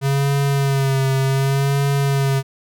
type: tone with vibrato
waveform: square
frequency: 137.1 Hz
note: C#3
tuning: 19 cents flat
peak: -16 dBFS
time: 0.01-2.43 s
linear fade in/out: 50 ms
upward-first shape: sine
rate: 0.67 Hz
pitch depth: 38 cents each way
effects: none